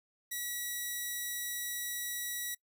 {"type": "tone", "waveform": "5% pulse", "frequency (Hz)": 1935, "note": "B6", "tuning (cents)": -36, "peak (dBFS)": -25, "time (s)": [0.31, 2.55], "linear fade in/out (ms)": 10, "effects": ["noise-tail reverb RT60 0.1 s tail -23 dB re dry"]}